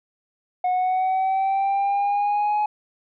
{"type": "linear sweep", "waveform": "sine", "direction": "up", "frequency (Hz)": [727, 844], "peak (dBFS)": -16, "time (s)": [0.64, 2.66], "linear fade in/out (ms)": 5, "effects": ["tanh soft clip ceiling -18 dBFS"]}